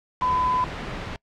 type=tone in noise; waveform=sine; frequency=1007 Hz; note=B5; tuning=33 cents sharp; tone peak=-20 dBFS; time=0.22-0.64 s; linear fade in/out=0 ms; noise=pink; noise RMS=-32 dBFS; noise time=0.21-1.16 s; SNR=+9 dB; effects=noise-tail reverb RT60 0.1 s tail -25 dB re dry + low-pass 3000 Hz 12 dB/octave